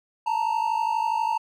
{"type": "tone pair together", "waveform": "triangle", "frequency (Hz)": [880, 932.3], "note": ["A5", "A#5"], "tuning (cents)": [0, 0], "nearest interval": "minor second", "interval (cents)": 100, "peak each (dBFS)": -23, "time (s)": [0.26, 1.38], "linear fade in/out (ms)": 10, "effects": []}